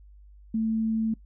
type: tone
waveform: sine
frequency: 222 Hz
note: A3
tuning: 16 cents sharp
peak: -23 dBFS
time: 0.54-1.14 s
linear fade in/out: 5 ms
effects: noise-tail reverb RT60 0.1 s tail -22 dB re dry + added 50 Hz sine -48 dBFS peak until 1.25 s